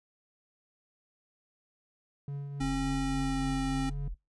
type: tone with tremolo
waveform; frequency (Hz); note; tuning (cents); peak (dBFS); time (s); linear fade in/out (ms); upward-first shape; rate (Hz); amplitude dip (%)
triangle; 141.3; C#3; +34; -31; 2.28-4.08; 2; triangle; 3.5; 40
type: tone with pitch glide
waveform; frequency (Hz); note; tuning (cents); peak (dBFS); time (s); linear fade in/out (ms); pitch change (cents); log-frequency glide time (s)
square; 270.6 to 267.3; C#4 to C4; -42 to +37; -31; 2.6-3.9; 10; -21; 2.98-3.51
type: tone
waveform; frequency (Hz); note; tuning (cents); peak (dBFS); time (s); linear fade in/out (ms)
sine; 42.44; F1; -49; -34; 2.6-4.15; 20
effects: noise-tail reverb RT60 0.2 s tail -22 dB re dry + resampled to 24000 Hz